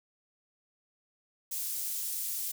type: high-pass noise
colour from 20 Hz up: pink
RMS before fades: -35 dBFS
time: 1.51-2.52 s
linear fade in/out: 10 ms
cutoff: 9200 Hz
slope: 12 dB/octave
effects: none